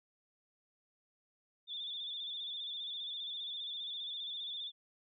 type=tone with vibrato; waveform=sine; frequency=3526 Hz; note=A7; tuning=3 cents sharp; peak=-39 dBFS; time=1.67-4.72 s; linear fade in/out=50 ms; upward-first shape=square; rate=15 Hz; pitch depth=41 cents each way; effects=none